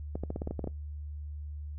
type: clicks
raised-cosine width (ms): 2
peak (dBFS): -21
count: 10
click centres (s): 0.155 / 0.236 / 0.304 / 0.361 / 0.419 / 0.474 / 0.51 / 0.593 / 0.642 / 0.674
effects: noise-tail reverb RT60 0.2 s tail -24 dB re dry + added 74 Hz sine -37 dBFS peak until 1.78 s